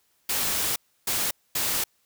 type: noise bursts at uneven times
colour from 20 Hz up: white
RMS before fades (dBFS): -26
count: 3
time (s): 0.29-0.76 / 1.07-1.31 / 1.55-1.84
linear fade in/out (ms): 5
effects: white hiss -68 dBFS RMS until 2.05 s